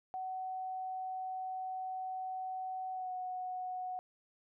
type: tone with pitch glide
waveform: sine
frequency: 750 to 736.7 Hz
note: F#5 to F#5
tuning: +23 to -8 cents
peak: -37 dBFS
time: 0.14-3.99 s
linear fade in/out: 0 ms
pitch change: -31 cents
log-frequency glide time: 2.92-3.11 s
effects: none